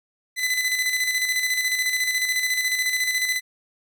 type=tone with tremolo; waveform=sawtooth; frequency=2011 Hz; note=B6; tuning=31 cents sharp; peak=-16 dBFS; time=0.36-3.41 s; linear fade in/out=50 ms; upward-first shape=square; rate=14 Hz; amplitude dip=45%; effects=none